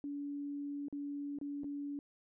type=tone with dropouts; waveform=sine; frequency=286 Hz; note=D4; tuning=46 cents flat; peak=-38 dBFS; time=0.04-1.99 s; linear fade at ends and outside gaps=1 ms; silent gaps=0.884-0.926 / 1.387-1.413 / 1.635-1.643 s; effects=none